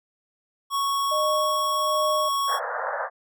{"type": "tone", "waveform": "square", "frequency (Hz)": 1108.7, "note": "C#6", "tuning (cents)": 0, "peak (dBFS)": -23, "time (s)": [0.7, 2.6], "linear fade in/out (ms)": 50}
{"type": "tone with tremolo", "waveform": "sine", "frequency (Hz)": 612, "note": "D#5", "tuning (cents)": -29, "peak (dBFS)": -23, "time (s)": [1.11, 2.29], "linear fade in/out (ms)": 10, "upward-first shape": "sine", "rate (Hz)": 1.3, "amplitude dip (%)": 65}
{"type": "band-pass noise", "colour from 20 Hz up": "pink", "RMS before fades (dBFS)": -29, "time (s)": [2.47, 3.1], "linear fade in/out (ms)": 50, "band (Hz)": [490, 1800], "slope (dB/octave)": 96}
{"effects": []}